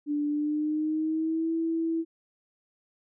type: tone with pitch glide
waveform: sine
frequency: 293.7 to 327.8 Hz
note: D4 to E4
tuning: 0 to -10 cents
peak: -25 dBFS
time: 0.06-2.05 s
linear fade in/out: 50 ms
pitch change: +190 cents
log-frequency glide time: 0.27-1.52 s
effects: none